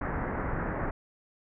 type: low-pass noise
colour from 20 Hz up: pink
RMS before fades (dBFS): -32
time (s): 0.01-0.91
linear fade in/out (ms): 5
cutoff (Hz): 1900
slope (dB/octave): 48
effects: none